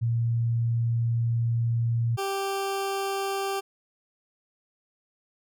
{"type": "tone pair in turn", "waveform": ["sine", "20% pulse"], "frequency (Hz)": [116.54, 392], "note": ["A#2", "G4"], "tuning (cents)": [0, 0], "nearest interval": "octave + major sixth", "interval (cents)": 2100, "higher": "second", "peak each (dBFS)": -22, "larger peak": "neither", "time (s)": [[0.01, 2.17], [2.17, 3.61]], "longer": "first", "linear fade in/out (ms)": 20, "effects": []}